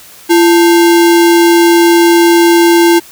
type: tone with sample-and-hold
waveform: sine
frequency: 340 Hz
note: F4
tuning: 46 cents flat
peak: -3 dBFS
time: 0.29-3 s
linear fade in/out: 20 ms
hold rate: 1225 Hz
effects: white hiss -36 dBFS RMS until 3.11 s